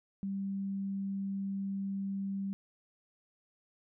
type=tone; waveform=sine; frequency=196 Hz; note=G3; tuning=in tune; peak=-33 dBFS; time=0.23-2.53 s; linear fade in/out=0 ms; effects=none